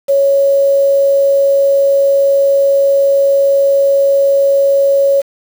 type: tone with quantisation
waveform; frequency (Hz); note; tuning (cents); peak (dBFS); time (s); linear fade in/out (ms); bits
sine; 554.4; C#5; 0; -7; 0.08-5.22; 20; 5
effects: none